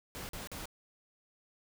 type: noise bursts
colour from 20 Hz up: pink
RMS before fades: -43 dBFS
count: 3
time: 0.15-0.656 s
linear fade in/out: 0 ms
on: 140 ms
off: 43 ms
effects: none